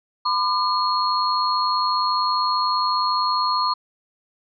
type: tone cluster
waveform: sine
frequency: 1009 / 1200 / 4295 Hz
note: B5 / D6 / C8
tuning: +37 / +37 / +44 cents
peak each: -21 / -23 / -25 dBFS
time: 0.25-3.74 s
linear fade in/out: 10 ms
effects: none